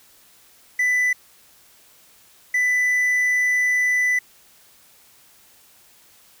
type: tone bursts at uneven times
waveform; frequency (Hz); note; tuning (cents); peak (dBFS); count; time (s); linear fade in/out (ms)
triangle; 1991; B6; +14; -15; 2; 0.79-1.13 / 2.54-4.19; 5
effects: white hiss -53 dBFS RMS until 6.4 s